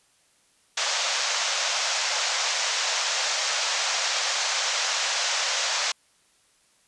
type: band-pass noise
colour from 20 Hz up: white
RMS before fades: -26 dBFS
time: 0.77-5.92 s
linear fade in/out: 5 ms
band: 530 to 6900 Hz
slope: 48 dB/octave
effects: white hiss -63 dBFS RMS until 6.87 s + resampled to 24000 Hz